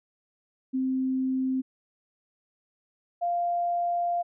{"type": "tone pair in turn", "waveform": "sine", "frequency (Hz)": [261.1, 696.2], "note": ["C4", "F5"], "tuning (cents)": [-3, -6], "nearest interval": "octave + perfect fourth", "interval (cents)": 1697, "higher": "second", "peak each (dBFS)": -24, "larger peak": "neither", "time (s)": [[0.73, 1.62], [3.21, 4.23]], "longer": "second", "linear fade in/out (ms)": 20, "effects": []}